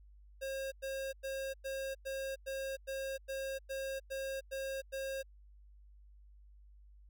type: tone bursts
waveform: square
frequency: 538 Hz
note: C5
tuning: 48 cents sharp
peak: -38 dBFS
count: 12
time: 0.41-5.23 s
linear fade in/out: 20 ms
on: 310 ms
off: 100 ms
effects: added 50 Hz sine -56 dBFS peak until 7.09 s